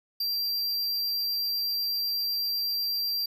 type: tone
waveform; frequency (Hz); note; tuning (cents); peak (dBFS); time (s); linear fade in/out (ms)
square; 4723; D8; +9; -27; 0.2-3.26; 5
effects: none